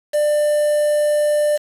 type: tone with quantisation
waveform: triangle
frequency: 595 Hz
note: D5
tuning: 22 cents sharp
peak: -12 dBFS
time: 0.13-1.58 s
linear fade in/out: 20 ms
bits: 5
effects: resampled to 32000 Hz